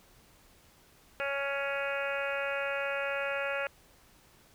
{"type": "harmonic tone", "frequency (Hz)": 278.5, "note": "C#4", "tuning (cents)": 8, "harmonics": [2, 3, 4, 5, 6, 7, 8, 9, 10], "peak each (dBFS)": [-34, -43, -46, -37, -39, -44, -43, -39, -45], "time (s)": [1.2, 3.67], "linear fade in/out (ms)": 0, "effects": ["pink hiss -61 dBFS RMS until 4.54 s"]}